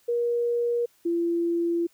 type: tone pair in turn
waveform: sine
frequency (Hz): 475.3 / 340.1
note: A#4 / F4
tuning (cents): +34 / -46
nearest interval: tritone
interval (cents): 580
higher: first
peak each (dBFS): -22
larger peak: neither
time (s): 0.08-0.86 / 1.05-1.87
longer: second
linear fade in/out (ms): 10
effects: white hiss -63 dBFS RMS until 1.93 s